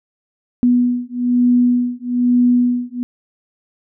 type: beating tone pair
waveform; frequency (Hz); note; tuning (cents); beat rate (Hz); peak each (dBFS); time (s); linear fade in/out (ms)
sine; 244.6 / 245.7; B3 / B3; -16 / -9; 1.1; -15; 0.63-3.03; 0
effects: none